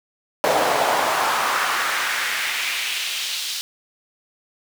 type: noise with high-pass filter sweep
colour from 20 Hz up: brown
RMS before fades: -22 dBFS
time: 0.44-3.61 s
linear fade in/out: 0 ms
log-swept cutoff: 580 to 4100 Hz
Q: 1.8
effects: none